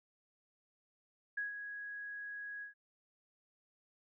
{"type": "tone with ADSR envelope", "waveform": "sine", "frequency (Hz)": 1661.2, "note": "G#6", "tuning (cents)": 0, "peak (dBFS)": -34, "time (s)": [1.37, 2.74], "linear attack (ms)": 8, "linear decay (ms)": 140, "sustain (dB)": -8, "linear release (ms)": 120, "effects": []}